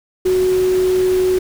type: tone in noise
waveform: sine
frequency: 370 Hz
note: F#4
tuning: in tune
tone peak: -12 dBFS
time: 0.25-1.39 s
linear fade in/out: 10 ms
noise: pink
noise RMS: -30 dBFS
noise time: 0.25-1.39 s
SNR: +15 dB
effects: none